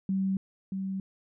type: tone with echo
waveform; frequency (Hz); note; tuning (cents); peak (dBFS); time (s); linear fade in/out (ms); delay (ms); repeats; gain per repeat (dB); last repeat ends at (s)
sine; 192.1; G3; -35; -25; 0.09-0.37; 2; 630; 1; -5; 1
effects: none